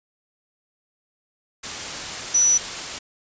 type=tone in noise; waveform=sine; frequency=5920 Hz; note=F#8; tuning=in tune; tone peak=-14 dBFS; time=2.34-2.58 s; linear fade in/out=10 ms; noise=white; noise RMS=-30 dBFS; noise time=1.63-2.99 s; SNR=+13 dB; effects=resampled to 16000 Hz